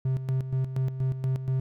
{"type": "tone with tremolo", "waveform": "triangle", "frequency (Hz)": 131.2, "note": "C3", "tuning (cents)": 5, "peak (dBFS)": -21, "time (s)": [0.05, 1.6], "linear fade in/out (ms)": 5, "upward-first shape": "square", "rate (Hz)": 4.2, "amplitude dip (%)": 65, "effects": []}